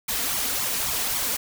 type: noise with flanger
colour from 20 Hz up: white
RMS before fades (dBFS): -26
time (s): 0.08-1.37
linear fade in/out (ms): 10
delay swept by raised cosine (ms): 0.89 to 4.39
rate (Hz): 3.7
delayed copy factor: +0.95
effects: none